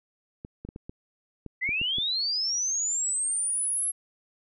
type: clicks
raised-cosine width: 3 ms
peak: -25 dBFS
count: 9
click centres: 0.449 / 0.65 / 0.689 / 0.761 / 0.895 / 1.463 / 1.691 / 1.815 / 1.984 s
type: linear sweep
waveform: sine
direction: up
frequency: 1953 to 11175 Hz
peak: -25 dBFS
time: 1.61-3.92 s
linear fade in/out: 20 ms
effects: none